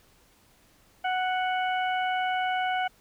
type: harmonic tone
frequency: 740 Hz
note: F#5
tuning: in tune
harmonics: 1 / 2 / 3 / 4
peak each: -26 / -32 / -36 / -38 dBFS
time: 1.04-2.88 s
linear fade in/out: 10 ms
effects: pink hiss -61 dBFS RMS until 3 s